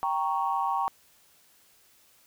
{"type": "chord", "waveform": "sine", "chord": "G diminished", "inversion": "none", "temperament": "equal", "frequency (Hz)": [784, 932.3, 1108.7], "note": ["G5", "Bb5", "Db6"], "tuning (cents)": [0, 0, 0], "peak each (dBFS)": -29, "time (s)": [0.03, 0.88], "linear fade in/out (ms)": 0, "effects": ["tanh soft clip ceiling -15 dBFS", "white hiss -61 dBFS RMS until 2.26 s"]}